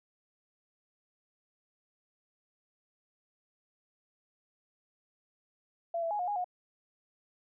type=tone with pitch steps; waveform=sine; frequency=677 / 665 / 832 / 717 / 824 / 722 Hz; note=E5 / E5 / G#5 / F5 / G#5 / F#5; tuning=+46 / +15 / +3 / +45 / -14 / -43 cents; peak=-30 dBFS; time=5.94-6.444 s; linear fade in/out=5 ms; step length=84 ms; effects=none